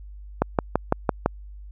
click train, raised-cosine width 1 ms, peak -4 dBFS, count 6, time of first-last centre 0.42-1.26 s, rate 5.95 Hz, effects added 50 Hz sine -38 dBFS peak until 1.71 s

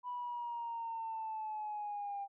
sine linear sweep, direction down, 989 to 794 Hz, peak -37 dBFS, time 0.03-2.28 s, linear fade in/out 50 ms, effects tanh soft clip ceiling -33 dBFS

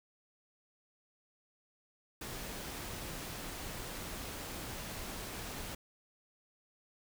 pink noise, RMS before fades -43 dBFS, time 2.21-5.75 s, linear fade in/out 5 ms, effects none

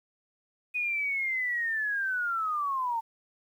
sine linear sweep, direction down, 2489 to 891 Hz, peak -27 dBFS, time 0.74-3.01 s, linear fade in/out 20 ms, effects 10-bit

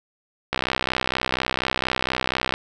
click train, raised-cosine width 0.3 ms, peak -5 dBFS, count 130, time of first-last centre 0.53-2.539 s, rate 64.2 Hz, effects none

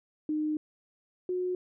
sine tone pair in turn, 305.8 / 363.7 Hz, D#4 / F#4, -30 / -30 cents, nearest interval minor third, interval 300 cents, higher second, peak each -27 / -28 dBFS, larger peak first, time 0.29-0.57 / 1.29-1.55 s, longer first, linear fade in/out 2 ms, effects none

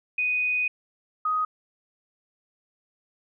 sine tone pair in turn, 2489 / 1251.7 Hz, D#7 / D#6, 0 / +10 cents, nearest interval octave, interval 1190 cents, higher first, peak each -22 dBFS, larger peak neither, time 0.18-0.68 / 1.25-1.45 s, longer first, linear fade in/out 5 ms, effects none

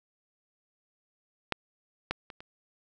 clicks, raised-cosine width 0.3 ms, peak -11 / -13 / -27 / -29 dBFS, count 4, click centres 1.523 / 2.11 / 2.302 / 2.405 s, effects none

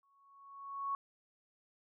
sine tone with exponential growth, 1108.7 Hz, C#6, in tune, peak -32 dBFS, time 0.03-0.95 s, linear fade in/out 1 ms, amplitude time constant 200 ms, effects none

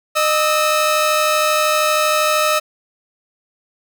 sawtooth tone pair together, 612 / 1296.8 Hz, D#5 / E6, -29 / -29 cents, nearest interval octave + minor second, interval 1300 cents, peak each -13 dBFS, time 0.15-2.6 s, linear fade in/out 20 ms, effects none

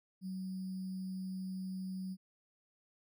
sine tone with sample-and-hold, 187.5 Hz, F#3, 23 cents sharp, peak -38 dBFS, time 0.21-2.17 s, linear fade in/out 50 ms, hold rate 4900 Hz, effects none

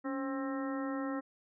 harmonic tone with a mistuned harmonic, 265.4 Hz, C4, 25 cents sharp, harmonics 1 / 2 / 3 / 4 / 5 / 6 / 7, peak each -35 / -41 / -47 / -46 / -45 / -54 / -48 dBFS, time 0.04-1.21 s, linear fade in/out 20 ms, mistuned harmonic 1, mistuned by +77 cents, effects none

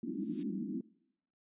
pink band-pass noise, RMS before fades -38 dBFS, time 0.03-0.81 s, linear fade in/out 5 ms, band 180 to 340 Hz, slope 96 dB/octave
violet noise with exponential growth, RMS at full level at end -40 dBFS, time 0.08-0.43 s, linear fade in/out 1 ms, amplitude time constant 74 ms
effects noise-tail reverb RT60 0.8 s tail -22 dB re dry + resampled to 8000 Hz

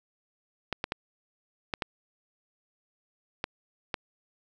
clicks, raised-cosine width 0.3 ms, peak -13 dBFS, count 7, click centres 0.727 / 0.841 / 0.921 / 1.738 / 1.822 / 3.441 / 3.942 s, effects none

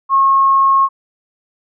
sine tone, 1086 Hz, C#6, 36 cents flat, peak -8 dBFS, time 0.09-0.89 s, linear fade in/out 50 ms, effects none

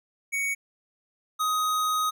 square tone pair in turn, 2235 / 1254.4 Hz, C#7 / D#6, +14 / +14 cents, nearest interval minor seventh, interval 1000 cents, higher first, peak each -26 / -24 dBFS, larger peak second, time 0.32-0.55 / 1.39-2.11 s, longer second, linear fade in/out 20 ms, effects none

